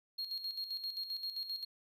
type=tone with tremolo; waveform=triangle; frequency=4262 Hz; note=C8; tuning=31 cents sharp; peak=-35 dBFS; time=0.18-1.65 s; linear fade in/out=10 ms; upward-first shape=square; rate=7.6 Hz; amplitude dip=60%; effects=none